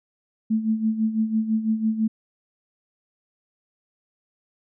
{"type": "tone with tremolo", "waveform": "sine", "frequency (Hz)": 220, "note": "A3", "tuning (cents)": 0, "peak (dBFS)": -17, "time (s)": [0.5, 2.08], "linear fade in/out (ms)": 10, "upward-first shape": "sine", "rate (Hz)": 6, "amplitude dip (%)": 70, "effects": []}